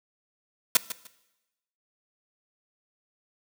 white noise with echo, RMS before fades -18 dBFS, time 0.75-0.77 s, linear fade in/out 2 ms, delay 150 ms, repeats 2, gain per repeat -14 dB, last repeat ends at 1.07 s, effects noise-tail reverb RT60 1.0 s tail -19 dB re dry

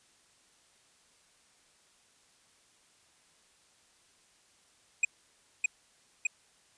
square tone with echo, 2485 Hz, D#7, 3 cents flat, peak -22 dBFS, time 5.03-5.05 s, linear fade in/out 5 ms, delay 610 ms, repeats 2, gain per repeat -2 dB, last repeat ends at 6.27 s, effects white hiss -65 dBFS RMS until 6.77 s + resampled to 22050 Hz

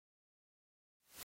white noise with exponential growth, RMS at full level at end -45 dBFS, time 1-1.23 s, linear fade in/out 1 ms, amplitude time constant 49 ms, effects AAC 48 kbps

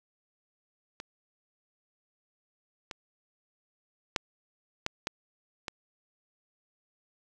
clicks, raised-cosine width 0.2 ms, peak -22 / -21 / -9 / -12 / -13 / -17 dBFS, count 6, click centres 1.001 / 2.912 / 4.162 / 4.864 / 5.071 / 5.682 s, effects none

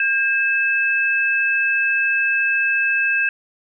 sine tone pair together, 1608 / 2611 Hz, G6 / E7, +44 / -17 cents, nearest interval minor sixth, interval 839 cents, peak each -18 / -19 dBFS, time 0-3.29 s, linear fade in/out 2 ms, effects none

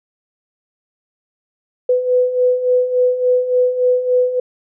sine beating tone pair, 497.4 / 500.9 Hz, B4 / B4, +12 / +24 cents, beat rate 3.5 Hz, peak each -19 / -13 dBFS, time 1.89-4.4 s, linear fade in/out 5 ms, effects none

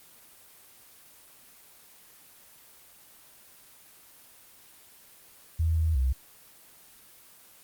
sine tone with pitch steps, 81.2 / 80.1 / 65 Hz, E2 / E2 / C2, -26 / -49 / -11 cents, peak -22 dBFS, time 5.59-6.13 s, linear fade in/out 10 ms, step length 180 ms, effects white hiss -54 dBFS RMS until 7.63 s + Opus 24 kbps

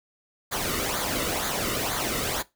pink noise with flanger, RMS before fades -28 dBFS, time 0.51-2.43 s, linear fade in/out 20 ms, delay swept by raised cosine 0.36 to 1.25 ms, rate 2.1 Hz, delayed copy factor -0.65, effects noise-tail reverb RT60 0.2 s tail -19 dB re dry

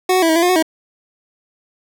25% pulse tone with pitch steps, 369.1 / 371.8 / 328.9 / 319.8 / 336.5 / 356.7 / 368.3 / 319.6 Hz, F#4 / F#4 / E4 / D#4 / E4 / F4 / F#4 / D#4, -4 / +8 / -4 / +48 / +36 / +37 / -8 / +47 cents, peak -8 dBFS, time 0.09-0.626 s, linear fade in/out 5 ms, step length 67 ms, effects none

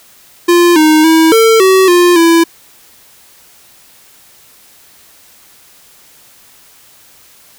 square tone with pitch steps, 347.7 / 310.3 / 322.4 / 449.4 / 378.9 / 352.3 / 333.2 Hz, F4 / D#4 / E4 / A4 / F#4 / F4 / E4, -8 / -5 / -38 / +37 / +41 / +15 / +19 cents, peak -5 dBFS, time 0.48-2.44 s, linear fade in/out 10 ms, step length 280 ms, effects white hiss -43 dBFS RMS until 7.58 s

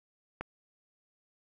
click, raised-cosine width 0.5 ms, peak -21 dBFS, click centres 0.41 s, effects none

